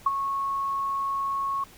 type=tone with ADSR envelope; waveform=sine; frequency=1100 Hz; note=C#6; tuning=14 cents flat; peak=-16 dBFS; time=0.06-1.64 s; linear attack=6 ms; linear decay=27 ms; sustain=-9 dB; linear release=4 ms; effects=pink hiss -51 dBFS RMS until 1.77 s